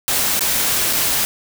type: noise with dropouts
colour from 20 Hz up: white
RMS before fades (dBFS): -18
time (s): 0.08-1.25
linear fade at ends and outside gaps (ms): 0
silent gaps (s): 0.393-0.408 / 0.928-0.932
effects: none